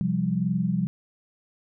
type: chord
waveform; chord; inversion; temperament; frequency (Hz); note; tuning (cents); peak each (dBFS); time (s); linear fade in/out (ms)
sine; C suspended fourth; none; just; 130.81 / 174.42 / 196.22; C3 / F3 / G3; 0 / -2 / +2; -30 / -25 / -26; 0.01-0.87; 0
effects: none